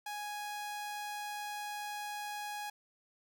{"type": "tone", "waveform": "sawtooth", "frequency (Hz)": 830.6, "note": "G#5", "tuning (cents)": 0, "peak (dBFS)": -35, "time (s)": [0.06, 2.7], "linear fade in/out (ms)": 5, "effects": []}